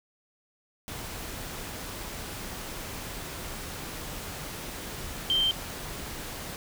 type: tone in noise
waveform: sine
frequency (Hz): 3136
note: G7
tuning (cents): 0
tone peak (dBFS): -22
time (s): 5.3-5.51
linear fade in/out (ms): 0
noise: pink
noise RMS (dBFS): -38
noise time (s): 0.88-6.56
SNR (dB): +13
effects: none